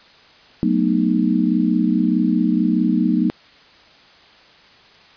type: chord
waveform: sine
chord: B dominant seventh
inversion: second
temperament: just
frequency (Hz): 185.21 / 222.2 / 246.9 / 308.7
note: F#3 / A3 / B3 / D#4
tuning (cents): +2 / +17 / 0 / -14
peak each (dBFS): -20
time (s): 0.63-3.3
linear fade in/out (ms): 0
effects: white hiss -48 dBFS RMS until 5.16 s + resampled to 11025 Hz